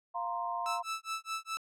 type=chord; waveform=sine; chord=F suspended fourth; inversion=none; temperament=equal; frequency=698.5 / 932.3 / 1046.5 Hz; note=F5 / Bb5 / C6; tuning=0 / 0 / 0 cents; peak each=-37 dBFS; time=0.14-0.83 s; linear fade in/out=20 ms
type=tone with tremolo; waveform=sawtooth; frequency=1316 Hz; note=E6; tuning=3 cents flat; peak=-29 dBFS; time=0.66-1.57 s; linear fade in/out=0 ms; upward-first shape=sine; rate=4.8 Hz; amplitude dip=100%
effects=low-pass 10000 Hz 12 dB/octave